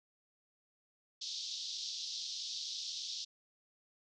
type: band-pass noise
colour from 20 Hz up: pink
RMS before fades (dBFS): -42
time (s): 1.21-3.25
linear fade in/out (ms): 10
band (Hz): 3500 to 5900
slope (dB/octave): 48
effects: none